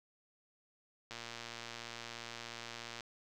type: click train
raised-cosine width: 0.2 ms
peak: -27 dBFS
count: 223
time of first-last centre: 1.11-3.007 s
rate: 117 Hz
effects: none